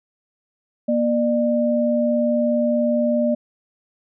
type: tone pair together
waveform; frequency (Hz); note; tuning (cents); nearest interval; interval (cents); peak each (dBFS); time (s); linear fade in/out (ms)
sine; 237.8 / 599.2; A#3 / D5; +35 / +35; octave + major third; 1600; -19; 0.88-3.35; 10
effects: none